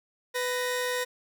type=tone pair together; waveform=sawtooth; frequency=497.5 / 1864.7 Hz; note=B4 / A#6; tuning=+13 / 0 cents; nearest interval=octave + major seventh; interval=2287 cents; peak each=-25 / -29 dBFS; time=0.34-1.05 s; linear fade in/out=20 ms; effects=none